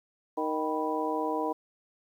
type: harmonic tone with a mistuned harmonic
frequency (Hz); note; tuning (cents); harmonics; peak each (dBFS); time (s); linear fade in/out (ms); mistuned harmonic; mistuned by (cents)
155.56; D#3; 0; 2 / 3 / 4 / 5 / 6; -33 / -33 / -36 / -35 / -33; 0.37-1.53; 10; 6; +89
effects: 10-bit